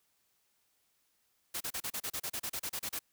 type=noise bursts; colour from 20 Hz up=white; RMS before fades=-37 dBFS; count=15; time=1.54-2.992 s; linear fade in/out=10 ms; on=66 ms; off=33 ms; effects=white hiss -75 dBFS RMS until 3.12 s